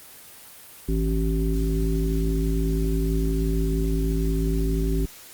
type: harmonic tone with a mistuned harmonic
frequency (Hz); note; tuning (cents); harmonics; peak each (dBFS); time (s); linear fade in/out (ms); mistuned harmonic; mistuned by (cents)
54.5; A1; -16; 1 / 3 / 5 / 7; -22 / -27 / -29 / -30; 0.88-5.06; 10; 1; -99
effects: white hiss -45 dBFS RMS until 5.33 s + Opus 24 kbps